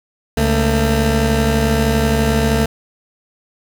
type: tone pair together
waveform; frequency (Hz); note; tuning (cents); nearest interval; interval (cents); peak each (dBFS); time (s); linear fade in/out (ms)
20% pulse; 70.84 / 224.9; C#2 / A3; +38 / +38; octave + minor sixth; 2000; -11; 0.37-2.66; 5
effects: 7-bit